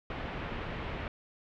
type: low-pass noise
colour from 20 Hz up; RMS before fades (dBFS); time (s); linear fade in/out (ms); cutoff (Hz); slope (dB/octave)
pink; -38; 0.1-1.08; 2; 2900; 24
effects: none